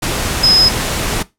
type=tone in noise; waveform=sine; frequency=5090 Hz; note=D#8; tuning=39 cents sharp; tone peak=-6 dBFS; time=0.43-0.69 s; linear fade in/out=10 ms; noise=pink; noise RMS=-18 dBFS; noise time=0.02-1.23 s; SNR=+9 dB; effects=noise-tail reverb RT60 0.2 s tail -18 dB re dry + low-pass 12000 Hz 12 dB/octave